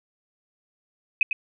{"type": "tone with echo", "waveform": "sine", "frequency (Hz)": 2530, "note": "D#7", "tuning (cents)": 28, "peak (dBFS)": -15, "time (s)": [1.21, 1.23], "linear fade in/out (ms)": 2, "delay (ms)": 100, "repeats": 1, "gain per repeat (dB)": -8, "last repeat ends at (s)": 1.33, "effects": []}